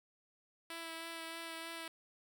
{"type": "tone with vibrato", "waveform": "5% pulse", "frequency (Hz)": 329.6, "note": "E4", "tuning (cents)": 0, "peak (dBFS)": -32, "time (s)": [0.7, 1.88], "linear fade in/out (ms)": 2, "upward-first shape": "sine", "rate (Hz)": 3.2, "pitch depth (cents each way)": 15, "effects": []}